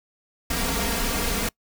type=noise with comb filter; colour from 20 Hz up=pink; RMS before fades=-25 dBFS; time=0.5-1.49 s; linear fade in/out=5 ms; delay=4.3 ms; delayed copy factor=+0.9; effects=noise-tail reverb RT60 0.1 s tail -25 dB re dry